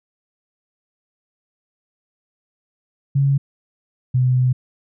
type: tone pair in turn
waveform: sine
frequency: 138.59 / 126.95 Hz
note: C#3 / B2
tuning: 0 / +48 cents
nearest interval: major second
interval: 152 cents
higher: first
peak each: -13 dBFS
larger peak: neither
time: 3.15-3.38 / 4.14-4.53 s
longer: second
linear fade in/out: 10 ms
effects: none